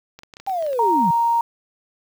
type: clicks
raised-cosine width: 0.2 ms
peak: -23 dBFS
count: 10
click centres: 0.19 / 0.234 / 0.338 / 0.369 / 0.4 / 0.465 / 0.496 / 0.625 / 0.665 / 0.731 s
type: linear sweep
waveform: sine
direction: down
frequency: 800 to 148.6 Hz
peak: -20 dBFS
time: 0.47-1.11 s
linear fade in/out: 5 ms
type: tone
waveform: sine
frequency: 932.3 Hz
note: A#5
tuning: in tune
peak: -15 dBFS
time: 0.79-1.41 s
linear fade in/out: 2 ms
effects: 7-bit